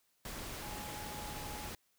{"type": "tone in noise", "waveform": "sine", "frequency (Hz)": 838, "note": "G#5", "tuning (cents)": 15, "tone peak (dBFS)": -48, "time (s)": [0.62, 1.68], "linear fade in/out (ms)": 2, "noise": "pink", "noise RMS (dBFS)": -44, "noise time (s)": [0.25, 1.75], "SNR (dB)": -7, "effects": ["white hiss -75 dBFS RMS until 1.98 s"]}